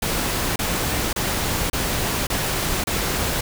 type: noise bursts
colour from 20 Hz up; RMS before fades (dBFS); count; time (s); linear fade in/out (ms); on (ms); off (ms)
pink; -23; 6; 0.02-3.41; 5; 540; 30
effects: none